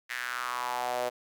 sawtooth tone with high-pass filter sweep, 123.6 Hz, B2, 2 cents sharp, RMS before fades -33 dBFS, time 0.09-1.1 s, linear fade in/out 20 ms, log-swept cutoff 1900 to 560 Hz, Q 4.1, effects none

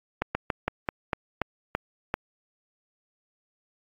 slowing click train, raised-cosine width 0.5 ms, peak -10 dBFS, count 9, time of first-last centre 0.22-2.141 s, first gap 130 ms, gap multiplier 1.17, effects AAC 32 kbps

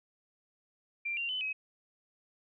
sine tone with pitch steps, 2369 / 2771 / 3024 / 2545 Hz, D7 / F7 / F#7 / D#7, +14 / -14 / +37 / +39 cents, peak -32 dBFS, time 1.05-1.53 s, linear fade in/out 10 ms, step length 120 ms, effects none

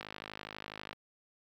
click train, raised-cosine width 0.3 ms, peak -25 dBFS, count 49, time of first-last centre 0.01-0.93 s, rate 52.2 Hz, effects high-pass 80 Hz 12 dB/octave + 10-bit

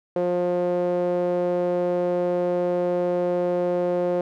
sawtooth tone with band-pass filter, 177.3 Hz, F3, 26 cents sharp, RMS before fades -23 dBFS, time 0.16-4.21 s, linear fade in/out 2 ms, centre 480 Hz, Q 4.3, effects none

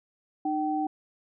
sine tone pair together, 305.2 / 769.1 Hz, D#4 / G5, -33 / -33 cents, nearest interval octave + major third, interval 1600 cents, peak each -28 dBFS, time 0.45-0.87 s, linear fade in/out 5 ms, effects none

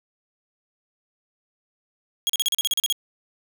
sawtooth tone bursts, 3298 Hz, G#7, 13 cents flat, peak -16 dBFS, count 11, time 2.27-2.925 s, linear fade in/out 0 ms, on 25 ms, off 38 ms, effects none

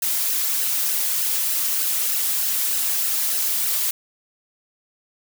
blue noise with flanger, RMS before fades -22 dBFS, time 0.02-3.91 s, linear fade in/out 5 ms, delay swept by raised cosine 0.85 to 5.15 ms, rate 3.3 Hz, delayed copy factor -0.75, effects none

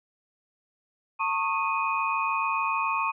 sine tone cluster, 903 / 1096 / 1243 / 2495 Hz, A5 / C#6 / D#6 / D#7, +45 / -20 / -2 / +4 cents, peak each -30 / -27 / -35 / -30 dBFS, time 1.19-3.12 s, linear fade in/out 20 ms, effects none

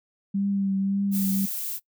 sine tone with vibrato, 196.6 Hz, G3, 5 cents sharp, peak -22 dBFS, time 0.34-1.46 s, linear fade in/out 10 ms, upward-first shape triangle, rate 1.8 Hz, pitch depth 30 cents each way
violet noise, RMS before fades -31 dBFS, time 1.11-1.8 s, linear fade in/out 50 ms
effects noise-tail reverb RT60 0.1 s tail -21 dB re dry

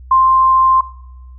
sine tone, 1049 Hz, C6, 4 cents sharp, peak -7 dBFS, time 0.11-0.81 s, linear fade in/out 5 ms, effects noise-tail reverb RT60 0.9 s tail -19 dB re dry + added 63 Hz sine -33 dBFS peak until 1.38 s

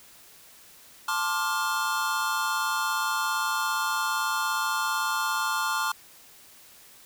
square chord, D minor seventh, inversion second, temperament just, 881 / 1057.2 / 1174.7 / 1409.6 Hz, A5 / C6 / D6 / F6, +2 / +18 / 0 / +16 cents, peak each -33 / -32 / -32 / -30 dBFS, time 1.08-5.92 s, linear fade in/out 5 ms, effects white hiss -52 dBFS RMS until 7.05 s

